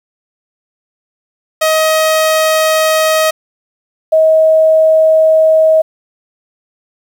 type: tone pair in turn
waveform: sawtooth / sine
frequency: 631 / 635 Hz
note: D#5 / D#5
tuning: +24 / +35 cents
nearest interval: unison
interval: 11 cents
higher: second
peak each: -5 dBFS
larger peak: neither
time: 1.61-3.31 / 4.12-5.82 s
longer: neither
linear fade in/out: 10 ms
effects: 7-bit